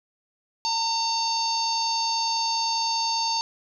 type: harmonic tone with a mistuned harmonic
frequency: 911 Hz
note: A#5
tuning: 40 cents flat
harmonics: 1 / 3 / 4 / 5 / 6 / 7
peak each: -26 / -38 / -38 / -26 / -36 / -34 dBFS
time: 0.65-3.41 s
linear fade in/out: 0 ms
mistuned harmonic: 6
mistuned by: -50 cents
effects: none